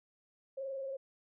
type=tone with frequency modulation; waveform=sine; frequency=540 Hz; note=C#5; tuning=45 cents flat; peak=-37 dBFS; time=0.57-0.97 s; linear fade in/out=10 ms; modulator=21.7 Hz; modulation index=0.58; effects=none